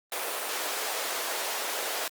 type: high-pass noise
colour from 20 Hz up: pink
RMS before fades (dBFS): -32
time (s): 0.12-2.08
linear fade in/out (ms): 2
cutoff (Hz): 440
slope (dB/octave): 24
effects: Opus 32 kbps